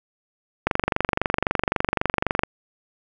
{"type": "click train", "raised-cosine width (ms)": 0.5, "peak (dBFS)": -4, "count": 43, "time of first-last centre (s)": [0.67, 2.435], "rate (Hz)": 23.8, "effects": []}